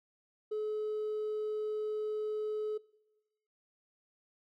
triangle tone with hard clipping, 427.5 Hz, A4, 50 cents flat, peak -32 dBFS, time 0.51-2.78 s, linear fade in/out 10 ms, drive 2 dB, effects noise-tail reverb RT60 1.0 s tail -22 dB re dry

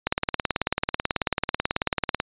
click train, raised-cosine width 0.3 ms, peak -6 dBFS, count 40, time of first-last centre 0.07-2.201 s, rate 18.3 Hz, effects resampled to 8000 Hz

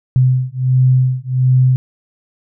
sine beating tone pair, 127.8 / 129.2 Hz, C3 / C3, -40 / -21 cents, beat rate 1.4 Hz, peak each -13 dBFS, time 0.16-1.76 s, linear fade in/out 0 ms, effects none

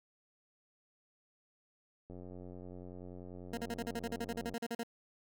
click train, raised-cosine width 2 ms, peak -36 dBFS, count 221, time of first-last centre 2.1-4.536 s, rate 90.3 Hz
20% pulse tone bursts, 233.1 Hz, A#3, in tune, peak -31 dBFS, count 16, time 3.53-4.834 s, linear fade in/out 5 ms, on 44 ms, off 40 ms
effects none

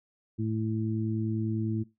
harmonic tone, 110 Hz, A2, in tune, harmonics 1 / 2 / 3, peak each -30 / -32 / -34 dBFS, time 0.38-1.84 s, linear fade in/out 20 ms, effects noise-tail reverb RT60 0.2 s tail -18 dB re dry

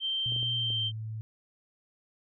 sine tone, 3135 Hz, G7, 1 cent flat, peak -28 dBFS, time 0-0.92 s, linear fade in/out 50 ms
sine tone with pitch glide, 120.5 to 109.86 Hz, B2 to A2, -42 to -2 cents, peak -34 dBFS, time 0.26-1.21 s, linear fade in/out 0 ms, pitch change -160 cents, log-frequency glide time 0.55-0.86 s
clicks, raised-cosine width 2 ms, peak -33 dBFS, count 4, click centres 0.322 / 0.363 / 0.429 / 0.704 s
effects none

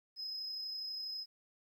sine tone with amplitude modulation, 5090 Hz, D#8, 39 cents sharp, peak -36 dBFS, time 0.16-1.26 s, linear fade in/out 50 ms, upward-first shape sine, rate 32.2 Hz, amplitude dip 35%, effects tanh soft clip ceiling -36 dBFS + 12-bit

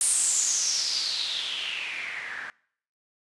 blue noise with low-pass filter sweep, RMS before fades -28 dBFS, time 0.01-2.5 s, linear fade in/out 0 ms, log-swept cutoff 9400 to 1600 Hz, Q 6.3, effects noise-tail reverb RT60 0.6 s tail -24 dB re dry + resampled to 24000 Hz

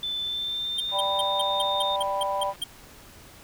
sine tone with pitch glide, 3520 to 3644 Hz, A7 to A#7, 0 to -40 cents, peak -27 dBFS, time 0.03-1.96 s, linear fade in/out 2 ms, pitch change +60 cents, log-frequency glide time 0.2-1.01 s
square tone bursts, 3180 Hz, G7, 24 cents sharp, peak -26 dBFS, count 10, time 0.78-2.64 s, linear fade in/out 5 ms, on 24 ms, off 180 ms
click train, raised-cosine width 0.3 ms, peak -34 dBFS, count 296, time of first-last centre 0.89-2.557 s, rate 177 Hz
sine chord, G major, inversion second, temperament equal, 587.3 / 784 / 987.8 Hz, D5 / G5 / B5, 0 / 0 / 0 cents, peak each -29 / -30 / -28 dBFS, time 0.91-2.54 s, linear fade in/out 50 ms
effects pink hiss -49 dBFS RMS until 3.43 s

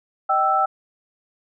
sine tone cluster, 619 / 775 / 1322 Hz, D#5 / G5 / E6, -9 / -20 / +5 cents, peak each -27 / -19 / -19 dBFS, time 0.29-0.66 s, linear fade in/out 10 ms, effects none

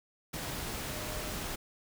sine tone in noise, 610 Hz, D#5, 34 cents flat, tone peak -46 dBFS, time 0.89-1.33 s, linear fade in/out 10 ms, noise pink, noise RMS -38 dBFS, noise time 0.33-1.56 s, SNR -11 dB, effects none

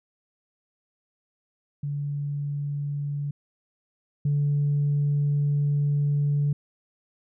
sine tone pair in turn, 143.9 / 144.67 Hz, D3 / D3, -35 / -26 cents, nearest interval unison, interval 9 cents, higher second, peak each -26 / -19 dBFS, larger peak second, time 1.83-3.31 / 4.25-6.53 s, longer second, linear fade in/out 5 ms, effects tanh soft clip ceiling -17 dBFS

